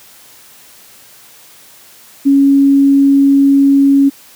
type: tone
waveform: sine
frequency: 277.2 Hz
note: C#4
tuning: in tune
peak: -5 dBFS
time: 2.25-4.1 s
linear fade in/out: 20 ms
effects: white hiss -41 dBFS RMS until 4.35 s + high-pass 80 Hz 12 dB/octave